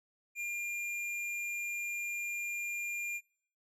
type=tone; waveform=square; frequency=2400 Hz; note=D7; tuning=37 cents sharp; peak=-36 dBFS; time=0.35-3.21 s; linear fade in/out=50 ms; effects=noise-tail reverb RT60 0.6 s tail -25 dB re dry + low-pass 12000 Hz 12 dB/octave